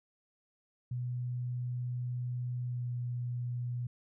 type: tone with pitch glide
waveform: sine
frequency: 123.47 to 122.12 Hz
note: B2 to B2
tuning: 0 to -19 cents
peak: -33 dBFS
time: 0.91-3.87 s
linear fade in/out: 5 ms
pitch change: -19 cents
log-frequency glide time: 2.63-2.9 s
effects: none